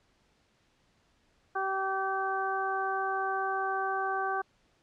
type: harmonic tone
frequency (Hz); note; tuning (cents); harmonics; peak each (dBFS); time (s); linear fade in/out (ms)
385.4; G4; -29; 1 / 2 / 3 / 4; -36 / -32 / -34 / -35; 1.55-4.42; 10
effects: pink hiss -69 dBFS RMS until 4.82 s + low-pass 6000 Hz 12 dB/octave